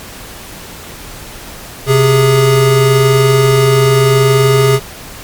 square tone pair together, 130.7 / 412.9 Hz, C3 / G#4, -1 / -10 cents, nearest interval octave + minor sixth, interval 1991 cents, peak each -10 dBFS, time 1.86-4.8 s, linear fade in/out 50 ms, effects pink hiss -30 dBFS RMS until 5.23 s + MP3 96 kbps

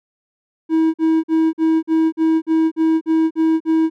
triangle tone bursts, 321.4 Hz, E4, 44 cents flat, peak -10 dBFS, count 11, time 0.69-3.9 s, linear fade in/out 50 ms, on 250 ms, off 46 ms, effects none

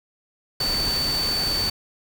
sine tone in noise, 4537 Hz, C#8, 39 cents sharp, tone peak -22 dBFS, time 0.6-1.7 s, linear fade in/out 5 ms, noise pink, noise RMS -29 dBFS, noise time 0.6-1.7 s, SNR +4 dB, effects none

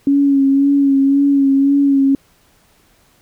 sine tone with vibrato, 277.2 Hz, C#4, in tune, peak -9 dBFS, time 0.07-2.15 s, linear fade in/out 2 ms, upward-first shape sine, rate 1.9 Hz, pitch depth 31 cents each way, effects pink hiss -54 dBFS RMS until 3.21 s

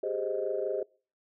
sine chord, Ab major seventh, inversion third, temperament equal with one note detuned, 390.2 / 415.3 / 523.3 / 622.3 Hz, G4 / Ab4 / C5 / Eb5, -8 / 0 / 0 / 0 cents, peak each -34 dBFS, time 0.03-0.83 s, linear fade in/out 5 ms, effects noise-tail reverb RT60 0.4 s tail -24 dB re dry + tanh soft clip ceiling -18 dBFS

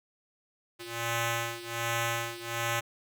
5% pulse ring-modulated tone, 233.1 Hz, A#3, in tune, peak -16 dBFS, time 0.79-2.81 s, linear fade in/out 20 ms, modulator 349 Hz, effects none

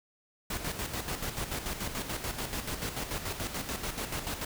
pink noise with tremolo, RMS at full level -34 dBFS, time 0.5-4.45 s, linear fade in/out 5 ms, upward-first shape square, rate 6.9 Hz, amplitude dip 55%, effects none

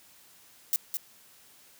violet noise with echo, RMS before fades -25 dBFS, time 0.73-0.76 s, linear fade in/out 0 ms, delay 210 ms, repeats 1, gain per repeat -6 dB, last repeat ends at 0.97 s, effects white hiss -57 dBFS RMS until 1.79 s + high-pass 60 Hz 12 dB/octave

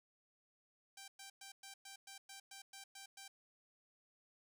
5% pulse tone bursts, 784 Hz, G5, in tune, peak -40 dBFS, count 11, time 0.97-3.28 s, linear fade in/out 5 ms, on 110 ms, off 110 ms, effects none

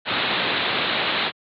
white low-pass noise, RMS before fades -23 dBFS, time 0.05-1.32 s, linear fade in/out 50 ms, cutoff 4100 Hz, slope 96 dB/octave, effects high-pass 150 Hz 12 dB/octave

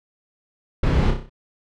brown noise with echo, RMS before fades -18 dBFS, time 0.83-1.11 s, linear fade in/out 5 ms, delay 31 ms, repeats 6, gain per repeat -5 dB, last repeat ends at 1.296 s, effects low-pass 4000 Hz 12 dB/octave

